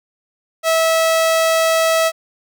sawtooth tone, 650 Hz, E5, 24 cents flat, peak -9 dBFS, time 0.63-2.12 s, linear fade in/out 50 ms, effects none

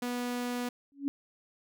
sawtooth tone, 244.7 Hz, B3, 16 cents flat, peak -28 dBFS, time 0.02-0.69 s, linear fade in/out 5 ms
sine tone with exponential growth, 280 Hz, C#4, 18 cents sharp, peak -24 dBFS, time 0.92-1.08 s, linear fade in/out 0 ms, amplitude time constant 33 ms
effects none

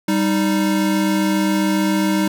square tone pair together, 196 / 310.9 Hz, G3 / D#4, 0 / -1 cents, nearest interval minor sixth, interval 799 cents, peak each -19 dBFS, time 0.08-2.28 s, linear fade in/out 5 ms, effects none

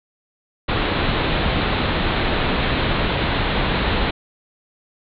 pink low-pass noise, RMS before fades -20 dBFS, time 0.68-4.11 s, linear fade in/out 10 ms, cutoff 4100 Hz, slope 96 dB/octave, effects none

